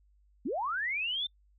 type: linear sweep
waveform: sine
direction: up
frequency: 200 to 3619 Hz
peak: -30 dBFS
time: 0.45-1.27 s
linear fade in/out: 10 ms
effects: noise-tail reverb RT60 0.1 s tail -26 dB re dry + added 50 Hz sine -62 dBFS peak until 1.58 s